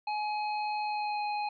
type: tone with pitch glide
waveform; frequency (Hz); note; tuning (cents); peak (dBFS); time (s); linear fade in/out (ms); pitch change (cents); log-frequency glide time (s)
square; 843 to 833.8; G#5 to G#5; +26 to +7; -31; 0.07-1.49; 5; -19; 0.83-1.23
effects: resampled to 11025 Hz